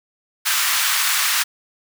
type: high-pass noise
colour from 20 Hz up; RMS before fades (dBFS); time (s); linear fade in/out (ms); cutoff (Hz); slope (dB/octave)
pink; -19; 0.45-1.44; 20; 1200; 24
effects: none